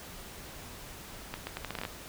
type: accelerating click train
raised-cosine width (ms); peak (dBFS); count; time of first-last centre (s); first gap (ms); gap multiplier
0.3; -19; 10; 1.34-1.851; 130; 0.77
effects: pink hiss -46 dBFS RMS until 2.08 s